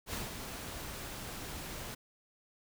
pink noise with ADSR envelope, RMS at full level -37 dBFS, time 0.06-1.95 s, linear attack 75 ms, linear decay 150 ms, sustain -6 dB, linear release 10 ms, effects none

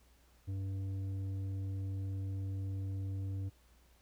triangle tone with tanh clipping, 96.7 Hz, G2, 23 cents flat, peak -37 dBFS, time 0.47-3.5 s, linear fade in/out 20 ms, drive 12 dB, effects added 60 Hz sine -64 dBFS peak until 4.01 s + pink hiss -69 dBFS RMS until 4.01 s

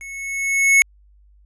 square tone with level ramp, 2198 Hz, C#7, 15 cents flat, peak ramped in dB -34 to -9 dBFS, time 0.01-0.82 s, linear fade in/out 0 ms, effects added 50 Hz sine -49 dBFS peak until 1.45 s + resampled to 24000 Hz

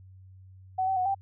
sine tone with pitch steps, 751 / 766 / 736 / 784 Hz, F#5 / G5 / F#5 / G5, +26 / -40 / -9 / 0 cents, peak -24 dBFS, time 0.78-1.148 s, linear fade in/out 10 ms, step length 92 ms, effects added 94 Hz sine -48 dBFS peak until 1.21 s

